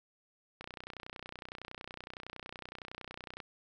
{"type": "click train", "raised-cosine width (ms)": 0.3, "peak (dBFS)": -27, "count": 87, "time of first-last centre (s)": [0.61, 3.402], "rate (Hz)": 30.8, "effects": []}